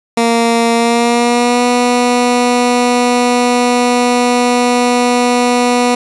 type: tone with pitch glide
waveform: 15% pulse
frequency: 232.2 to 244.7 Hz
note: A#3 to B3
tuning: -7 to -16 cents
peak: -3 dBFS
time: 0.17-5.95 s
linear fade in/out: 5 ms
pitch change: +91 cents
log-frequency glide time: 0.74-1.64 s
effects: resampled to 24000 Hz + 7-bit